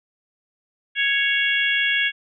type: harmonic tone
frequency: 554.4 Hz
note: C#5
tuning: in tune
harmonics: 3 / 4 / 5 / 6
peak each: -22 / -23 / -24 / -25 dBFS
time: 0.95-2.12 s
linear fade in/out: 50 ms
effects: none